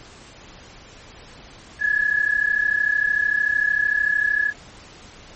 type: tone pair together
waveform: sine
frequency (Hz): 1679 / 1712.3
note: G#6 / A6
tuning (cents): +18 / -48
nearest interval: unison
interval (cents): 34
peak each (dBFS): -20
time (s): 1.79-4.53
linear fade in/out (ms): 50
effects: pink hiss -44 dBFS RMS until 5.35 s + MP3 32 kbps